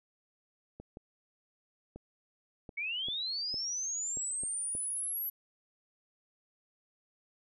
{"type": "clicks", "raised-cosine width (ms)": 2, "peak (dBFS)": -32, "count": 9, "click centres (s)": [0.8, 0.971, 1.96, 2.692, 3.085, 3.542, 4.172, 4.435, 4.751]}
{"type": "linear sweep", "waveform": "sine", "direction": "up", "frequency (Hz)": [2200, 11840], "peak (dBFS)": -33, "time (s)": [2.77, 5.3], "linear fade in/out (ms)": 10}
{"effects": []}